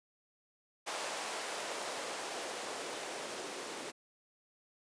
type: noise with band-pass filter sweep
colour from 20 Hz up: blue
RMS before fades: -41 dBFS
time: 0.86-3.92 s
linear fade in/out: 20 ms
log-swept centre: 630 to 360 Hz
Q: 1.5
effects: resampled to 22050 Hz